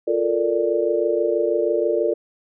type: chord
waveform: sine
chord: Bb major seventh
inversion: second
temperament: equal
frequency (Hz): 349.2 / 440 / 466.2 / 587.3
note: F4 / A4 / Bb4 / D5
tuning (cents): 0 / 0 / 0 / 0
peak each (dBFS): -23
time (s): 0.07-2.14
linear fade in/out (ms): 10
effects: none